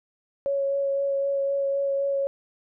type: tone with vibrato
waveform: sine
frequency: 554.4 Hz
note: C#5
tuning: in tune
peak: -22 dBFS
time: 0.46-2.27 s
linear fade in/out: 0 ms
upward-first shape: sine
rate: 3.9 Hz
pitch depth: 11 cents each way
effects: none